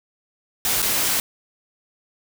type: noise with dropouts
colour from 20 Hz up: white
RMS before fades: -21 dBFS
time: 0.65-1.2 s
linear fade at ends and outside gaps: 1 ms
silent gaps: 0.82-0.826 s
effects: none